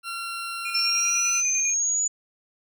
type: tone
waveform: 20% pulse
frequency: 1369 Hz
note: F6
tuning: 35 cents flat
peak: -25 dBFS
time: 0.03-1.43 s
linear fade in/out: 50 ms
type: tone with tremolo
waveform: triangle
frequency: 2435 Hz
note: D#7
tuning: 38 cents flat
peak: -27 dBFS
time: 0.65-1.74 s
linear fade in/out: 5 ms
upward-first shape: square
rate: 10 Hz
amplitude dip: 55%
type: exponential sweep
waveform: sine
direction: up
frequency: 5390 to 6950 Hz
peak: -21 dBFS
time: 0.74-2.08 s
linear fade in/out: 10 ms
effects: none